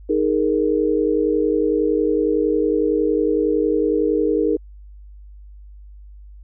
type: chord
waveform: sine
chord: D# suspended fourth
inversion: none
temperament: equal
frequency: 311.1 / 415.3 / 466.2 Hz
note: D#4 / G#4 / A#4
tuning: 0 / 0 / 0 cents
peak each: -20 dBFS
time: 0.09-4.57 s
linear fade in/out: 10 ms
effects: added 50 Hz sine -38 dBFS peak until 6.43 s